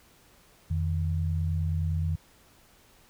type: tone pair together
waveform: sine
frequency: 85.95 / 155.56 Hz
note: F2 / D#3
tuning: -27 / 0 cents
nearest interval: minor seventh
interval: 1027 cents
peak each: -26 / -31 dBFS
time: 0.7-2.16 s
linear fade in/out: 10 ms
effects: pink hiss -59 dBFS RMS until 3.09 s